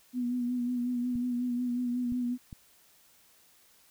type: tone with vibrato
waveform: sine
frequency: 245.3 Hz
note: B3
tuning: 12 cents flat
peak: -28 dBFS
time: 0.13-2.38 s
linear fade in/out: 50 ms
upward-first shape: sine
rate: 5.5 Hz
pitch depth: 33 cents each way
type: clicks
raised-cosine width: 5 ms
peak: -30 dBFS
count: 3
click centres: 1.156 / 2.122 / 2.528 s
effects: white hiss -62 dBFS RMS until 3.9 s